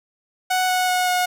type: tone with pitch steps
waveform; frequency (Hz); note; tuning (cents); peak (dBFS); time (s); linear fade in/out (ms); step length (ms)
sawtooth; 740 / 734.9 / 729.8 / 724.8; F#5 / F#5 / F#5 / F#5; 0 / -12 / -24 / -36; -14; 0.5-1.26; 10; 190
effects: none